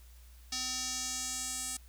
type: tone with band-pass filter sweep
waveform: square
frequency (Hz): 255.6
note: C4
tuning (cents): -40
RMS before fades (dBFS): -37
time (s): 0.52-1.77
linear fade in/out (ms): 5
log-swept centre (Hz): 5400 to 8400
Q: 2.8
effects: added 60 Hz sine -52 dBFS peak until 1.88 s + white hiss -63 dBFS RMS until 1.88 s